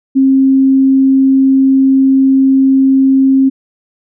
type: tone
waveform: sine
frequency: 267.6 Hz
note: C4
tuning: 39 cents sharp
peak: -5 dBFS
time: 0.15-3.5 s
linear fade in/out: 20 ms
effects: none